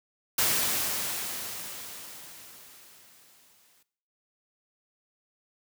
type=noise with exponential decay; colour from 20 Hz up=white; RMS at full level=-24 dBFS; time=0.38-3.83 s; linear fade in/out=5 ms; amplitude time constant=750 ms; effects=noise-tail reverb RT60 0.6 s tail -18 dB re dry + high-pass 80 Hz 12 dB/octave